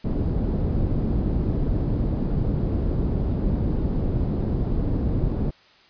pink low-pass noise, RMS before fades -23 dBFS, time 0.04-5.51 s, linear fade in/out 10 ms, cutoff 310 Hz, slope 12 dB/octave, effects white hiss -54 dBFS RMS until 5.89 s + resampled to 11025 Hz

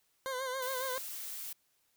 20% pulse tone with vibrato, 519 Hz, C5, 14 cents flat, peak -30 dBFS, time 0.26-0.98 s, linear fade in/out 0 ms, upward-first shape sine, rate 7.2 Hz, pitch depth 62 cents each way
blue noise, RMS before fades -42 dBFS, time 0.62-1.53 s, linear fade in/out 5 ms
effects white hiss -74 dBFS RMS until 1.96 s

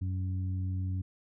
harmonic tone, 93 Hz, F#2, 9 cents sharp, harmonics 1 / 2 / 3, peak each -30 / -43 / -45 dBFS, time 0.01-1.02 s, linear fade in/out 10 ms, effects none

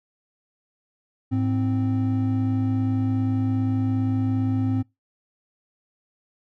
triangle tone pair together, 106.2 / 261.2 Hz, G#2 / C4, +39 / -3 cents, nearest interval octave + major third, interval 1558 cents, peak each -21 dBFS, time 1.31-4.83 s, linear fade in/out 20 ms, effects noise-tail reverb RT60 0.2 s tail -23 dB re dry

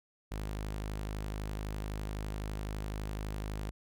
sawtooth tone, 51.91 Hz, G#1, in tune, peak -32 dBFS, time 0.31-3.71 s, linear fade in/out 10 ms, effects none

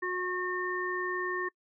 harmonic tone, 363.6 Hz, F#4, 30 cents flat, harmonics 1 / 3 / 5, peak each -34 / -36 / -34 dBFS, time 0.02-1.49 s, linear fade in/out 10 ms, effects noise-tail reverb RT60 0.1 s tail -25 dB re dry

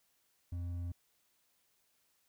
triangle tone with hard clipping, 87.31 Hz, F2, in tune, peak -38 dBFS, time 0.52-0.92 s, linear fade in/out 5 ms, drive 8 dB, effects white hiss -75 dBFS RMS until 2.28 s

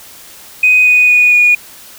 sine tone with pitch steps, 2500 / 2483 / 2466 / 2449 Hz, D#7 / D#7 / D#7 / D#7, +8 / -4 / -16 / -28 cents, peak -4 dBFS, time 0.63-1.55 s, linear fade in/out 5 ms, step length 230 ms, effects tanh soft clip ceiling 0 dBFS + white hiss -36 dBFS RMS until 1.98 s

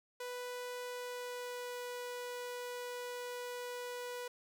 sawtooth tone with pitch glide, 493.9 to 490.8 Hz, B4 to B4, 0 to -11 cents, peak -37 dBFS, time 0.2-4.28 s, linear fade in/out 5 ms, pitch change -11 cents, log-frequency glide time 0.83-1.82 s, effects none

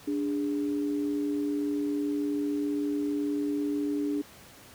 sine tone pair together, 291.9 / 410 Hz, D4 / G#4, -10 / -22 cents, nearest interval tritone, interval 588 cents, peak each -27 / -35 dBFS, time 0.07-4.22 s, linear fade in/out 10 ms, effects pink hiss -51 dBFS RMS until 4.74 s + high-pass 80 Hz 12 dB/octave

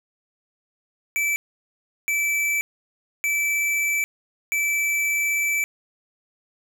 square tone bursts at uneven times, 2317 Hz, D7, 24 cents flat, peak -21 dBFS, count 4, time 1.16-1.36 / 2.08-2.61 / 3.24-4.04 / 4.52-5.64 s, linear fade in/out 0 ms, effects none

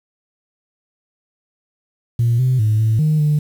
sine tone with pitch steps, 117.8 / 128.4 / 107.9 / 110.6 / 154.3 / 150.1 Hz, A#2 / C3 / A2 / A2 / D#3 / D3, +19 / -32 / -33 / +9 / -14 / +38 cents, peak -11 dBFS, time 2.19-3.39 s, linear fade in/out 5 ms, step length 200 ms, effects tanh soft clip ceiling -9 dBFS + 7-bit

